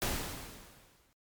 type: noise with exponential decay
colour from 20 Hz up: pink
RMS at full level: -31 dBFS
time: 0.02-1.13 s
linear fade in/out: 0 ms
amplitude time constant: 240 ms
effects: MP3 96 kbps